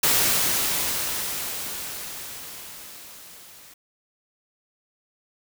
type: noise with level ramp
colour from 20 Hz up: white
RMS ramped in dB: -19 to -48 dBFS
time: 0.03-3.74 s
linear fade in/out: 5 ms
effects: none